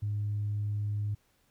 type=tone; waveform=sine; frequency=103.83 Hz; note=G#2; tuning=in tune; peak=-28 dBFS; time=0.02-1.15 s; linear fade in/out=10 ms; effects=tanh soft clip ceiling -25 dBFS + pink hiss -70 dBFS RMS until 1.5 s